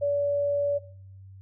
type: tone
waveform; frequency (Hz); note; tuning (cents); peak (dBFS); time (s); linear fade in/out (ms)
sine; 573; D5; -43; -22; 0.01-0.79; 20
effects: noise-tail reverb RT60 0.5 s tail -17 dB re dry + added 96 Hz sine -44 dBFS peak until 1.41 s